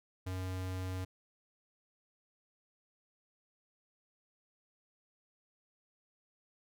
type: tone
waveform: square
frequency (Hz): 92.8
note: F#2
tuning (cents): +6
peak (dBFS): -37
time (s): 0.26-1.05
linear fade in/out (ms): 10
effects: none